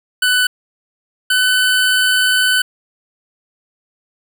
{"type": "tone pair in turn", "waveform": "25% pulse", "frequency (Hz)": [1496, 1506.4], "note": ["F#6", "F#6"], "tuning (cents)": [19, 31], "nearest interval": "unison", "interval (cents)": 12, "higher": "second", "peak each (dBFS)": -8, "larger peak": "neither", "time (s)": [[0.22, 0.47], [1.3, 2.62]], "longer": "second", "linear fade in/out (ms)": 5, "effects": []}